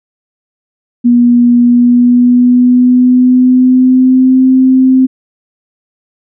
sine tone with pitch glide, 241.1 to 259.9 Hz, B3 to C4, -41 to -11 cents, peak -3 dBFS, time 1.04-5.07 s, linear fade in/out 20 ms, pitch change +130 cents, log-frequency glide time 1.6-4.47 s, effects none

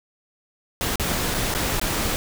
pink noise with dropouts, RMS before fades -24 dBFS, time 0.81-2.16 s, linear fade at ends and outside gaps 0 ms, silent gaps 0.957-0.997 / 1.342-1.346 / 1.54-1.549 / 1.797-1.814 s, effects none

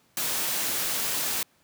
white noise, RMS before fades -28 dBFS, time 0.17-1.43 s, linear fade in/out 2 ms, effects pink hiss -64 dBFS RMS until 1.63 s + high-pass 100 Hz 12 dB/octave

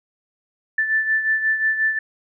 sine beating tone pair, 1760 / 1765.6 Hz, A6 / A6, 0 / +5 cents, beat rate 5.6 Hz, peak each -18 / -25 dBFS, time 0.78-1.99 s, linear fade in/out 5 ms, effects none

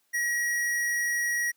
square tone, 1907 Hz, A#6, 39 cents sharp, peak -26 dBFS, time 0.13-1.52 s, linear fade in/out 20 ms, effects white hiss -71 dBFS RMS until 1.56 s + high-pass 200 Hz 12 dB/octave

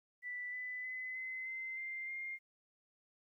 sine tone with pitch steps, 1975.5 / 1998.5 / 2022 / 2045 / 2069 / 2093 / 2117 Hz, B6 / B6 / B6 / C7 / C7 / C7 / C7, 0 / +20 / +40 / -40 / -20 / 0 / +20 cents, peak -40 dBFS, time 0.22-2.39 s, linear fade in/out 50 ms, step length 310 ms, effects 13-bit

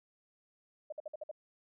sine tone bursts, 609 Hz, D#5, 37 cents flat, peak -38 dBFS, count 6, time 0.9-1.314 s, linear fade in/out 5 ms, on 24 ms, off 54 ms, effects none

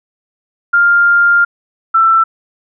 sine tone pair in turn, 1400 / 1335.4 Hz, F6 / E6, +4 / +22 cents, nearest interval minor second, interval 82 cents, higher first, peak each -6 dBFS, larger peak neither, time 0.73-1.45 / 1.94-2.24 s, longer first, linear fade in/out 10 ms, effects none

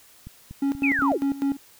click train, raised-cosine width 5 ms, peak -26 dBFS, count 4, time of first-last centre 0.27-0.991 s, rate 4.16 Hz
triangle tone with tremolo, 277.2 Hz, C#4, in tune, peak -18 dBFS, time 0.62-1.57 s, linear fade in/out 5 ms, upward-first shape square, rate 5 Hz, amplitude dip 80%
sine linear sweep, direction down, 2637 to 265.8 Hz, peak -21 dBFS, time 0.83-1.18 s, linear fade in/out 10 ms
effects white hiss -53 dBFS RMS until 1.79 s

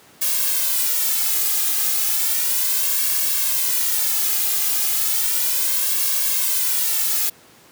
blue noise with flanger, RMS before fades -20 dBFS, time 0.21-7.3 s, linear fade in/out 10 ms, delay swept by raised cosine 1.8 to 2.45 ms, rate 0.34 Hz, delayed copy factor +0.85, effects pink hiss -49 dBFS RMS until 7.71 s + high-pass 150 Hz 12 dB/octave

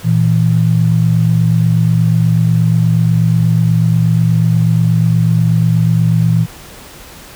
sine tone pair together, 116.54 / 164.81 Hz, A#2 / E3, 0 / 0 cents, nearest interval tritone, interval 600 cents, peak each -11 dBFS, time 0.03-6.47 s, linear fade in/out 50 ms, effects pink hiss -35 dBFS RMS until 7.35 s

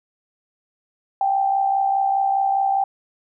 sine tone with amplitude modulation, 784 Hz, G5, in tune, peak -14 dBFS, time 1.21-2.84 s, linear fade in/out 2 ms, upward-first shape sine, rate 64.9 Hz, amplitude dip 55%, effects none

